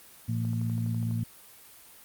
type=harmonic tone; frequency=56.9 Hz; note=A#1; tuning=41 cents flat; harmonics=2 / 3 / 4; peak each=-28 / -36 / -34 dBFS; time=0.28-1.24 s; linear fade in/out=10 ms
type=click train; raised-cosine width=1 ms; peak=-35 dBFS; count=9; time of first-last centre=0.45-1.111 s; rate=12.1 Hz
effects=white hiss -52 dBFS RMS until 2.04 s + Opus 32 kbps